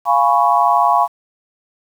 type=chord; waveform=sine; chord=C# dominant seventh; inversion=first; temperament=equal; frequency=698.5 / 830.6 / 987.8 / 1108.7 Hz; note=E#5 / G#5 / B5 / C#6; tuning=0 / 0 / 0 / 0 cents; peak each=-16 dBFS; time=0.05-1.08 s; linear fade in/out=50 ms; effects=7-bit